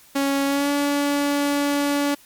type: tone with pitch glide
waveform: sawtooth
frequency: 277.2 to 286.3 Hz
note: C#4 to D4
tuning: 0 to -44 cents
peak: -15 dBFS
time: 0.15-2.15 s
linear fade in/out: 10 ms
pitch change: +56 cents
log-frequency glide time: 0.46-0.7 s
effects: white hiss -51 dBFS RMS until 2.25 s + MP3 96 kbps